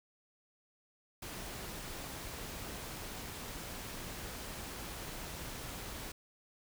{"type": "noise with amplitude modulation", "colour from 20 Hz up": "pink", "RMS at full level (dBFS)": -43, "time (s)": [1.22, 6.12], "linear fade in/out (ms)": 5, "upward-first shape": "sine", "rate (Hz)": 300, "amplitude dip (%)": 25, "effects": []}